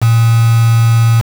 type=tone with quantisation; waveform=sine; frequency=114.7 Hz; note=A#2; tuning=28 cents flat; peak=-6 dBFS; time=0.01-1.22 s; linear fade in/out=20 ms; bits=3; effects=none